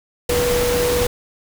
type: tone in noise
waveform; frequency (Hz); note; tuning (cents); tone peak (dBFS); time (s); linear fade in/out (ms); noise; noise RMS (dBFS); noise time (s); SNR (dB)
sine; 486.9; B4; -25; -17; 0.29-1.07; 5; pink; -22; 0.29-1.07; +2
effects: none